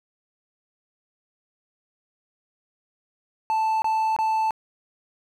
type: tone bursts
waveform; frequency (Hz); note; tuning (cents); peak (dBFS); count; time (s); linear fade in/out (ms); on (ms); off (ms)
triangle; 880; A5; 0; -18; 3; 3.5-4.508; 0; 320; 24
effects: none